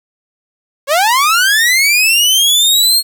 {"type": "linear sweep", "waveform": "sawtooth", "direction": "up", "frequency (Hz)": [528, 4300], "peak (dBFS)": -5, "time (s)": [0.87, 3.03], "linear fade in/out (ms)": 50, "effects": ["7-bit"]}